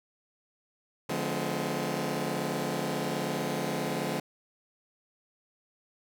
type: chord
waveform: 15% pulse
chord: D diminished seventh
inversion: none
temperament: just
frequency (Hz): 146.83 / 176.2 / 211.4 / 253.7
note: D3 / F3 / Ab3 / Cb4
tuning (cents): 0 / +16 / +31 / +47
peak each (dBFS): -29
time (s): 1.09-4.2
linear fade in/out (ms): 5
effects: none